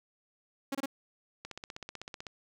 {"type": "tone bursts", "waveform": "sawtooth", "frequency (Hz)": 274.3, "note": "C#4", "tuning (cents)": -18, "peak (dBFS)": -28, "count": 3, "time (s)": [0.72, 0.859], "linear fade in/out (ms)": 5, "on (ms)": 29, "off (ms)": 26}
{"type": "click train", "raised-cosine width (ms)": 0.2, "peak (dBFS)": -24, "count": 14, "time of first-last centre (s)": [1.45, 2.268], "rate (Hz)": 15.9}
{"effects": []}